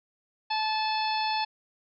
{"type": "harmonic tone", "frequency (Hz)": 869, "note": "A5", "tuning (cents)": -22, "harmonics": [1, 2, 3, 4, 5, 6], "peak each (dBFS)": [-27, -39, -35, -38, -34, -40], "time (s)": [0.5, 1.45], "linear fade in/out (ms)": 10, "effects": []}